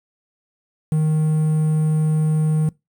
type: tone with quantisation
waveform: triangle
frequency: 155.56 Hz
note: D#3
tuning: in tune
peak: -13 dBFS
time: 0.92-2.69 s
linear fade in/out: 2 ms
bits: 7
effects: noise-tail reverb RT60 0.2 s tail -22 dB re dry